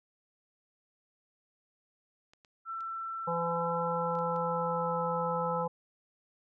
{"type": "clicks", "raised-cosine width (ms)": 0.2, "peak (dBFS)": -40, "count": 6, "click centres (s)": [2.335, 2.448, 2.807, 4.153, 4.189, 4.362]}
{"type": "tone with pitch glide", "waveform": "sine", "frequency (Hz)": [1339, 1308.4], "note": ["E6", "E6"], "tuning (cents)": [27, -13], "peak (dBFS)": -35, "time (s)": [2.65, 5.66], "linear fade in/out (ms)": 50, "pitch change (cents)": -40, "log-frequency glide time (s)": [3.84, 5.01]}
{"type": "harmonic tone", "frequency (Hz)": 169.3, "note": "E3", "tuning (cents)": 46, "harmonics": [1, 3, 5, 6], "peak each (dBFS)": [-37, -33, -35, -38], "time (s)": [3.27, 5.68], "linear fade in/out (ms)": 10}
{"effects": []}